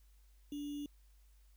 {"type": "tone with sample-and-hold", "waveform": "sine", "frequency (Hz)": 290, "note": "D4", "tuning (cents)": -22, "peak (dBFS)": -39, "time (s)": [0.52, 0.86], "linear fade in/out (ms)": 2, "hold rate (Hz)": 3150, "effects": ["added 50 Hz sine -61 dBFS peak until 1.56 s", "white hiss -75 dBFS RMS until 1.56 s"]}